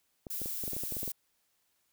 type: clicks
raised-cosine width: 2 ms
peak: -28 dBFS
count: 12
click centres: 0.268 / 0.417 / 0.459 / 0.638 / 0.679 / 0.733 / 0.766 / 0.836 / 0.923 / 0.968 / 1.031 / 1.078 s
type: noise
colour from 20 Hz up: violet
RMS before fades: -37 dBFS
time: 0.3-1.12 s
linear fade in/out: 5 ms
effects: white hiss -75 dBFS RMS until 1.92 s